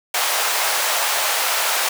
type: high-pass noise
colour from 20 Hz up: pink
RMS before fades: -20 dBFS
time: 0.14-1.89 s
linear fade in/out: 5 ms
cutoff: 630 Hz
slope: 24 dB/octave
effects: none